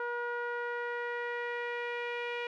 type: tone with low-pass filter sweep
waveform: sawtooth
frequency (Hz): 479.4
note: A#4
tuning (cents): +48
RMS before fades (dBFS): -36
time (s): 0-2.47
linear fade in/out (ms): 2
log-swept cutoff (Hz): 1400 to 2500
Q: 3.1
effects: none